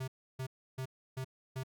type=tone bursts; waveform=square; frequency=130.81 Hz; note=C3; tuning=in tune; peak=-37 dBFS; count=5; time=0-1.635 s; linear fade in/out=10 ms; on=79 ms; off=310 ms; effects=none